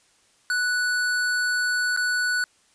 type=tone with dropouts; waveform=square; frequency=1480 Hz; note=F#6; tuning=in tune; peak=-22 dBFS; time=0.5-2.44 s; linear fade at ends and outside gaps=1 ms; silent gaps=1.964-1.973 s; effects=white hiss -61 dBFS RMS until 2.74 s + resampled to 22050 Hz